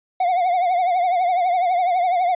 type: tone with vibrato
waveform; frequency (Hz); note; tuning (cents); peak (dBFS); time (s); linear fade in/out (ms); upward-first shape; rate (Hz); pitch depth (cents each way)
triangle; 720; F#5; -47; -14; 0.2-2.35; 5; triangle; 12; 100
effects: resampled to 8000 Hz